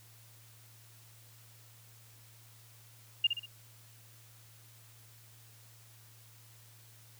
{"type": "tone with echo", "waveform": "sine", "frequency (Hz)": 2819, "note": "F7", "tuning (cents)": 16, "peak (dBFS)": -22, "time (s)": [3.24, 3.27], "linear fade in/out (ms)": 5, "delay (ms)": 63, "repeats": 3, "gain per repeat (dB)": -7, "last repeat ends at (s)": 3.459, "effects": ["added 113 Hz sine -58 dBFS peak until 7.19 s", "white hiss -60 dBFS RMS until 7.19 s"]}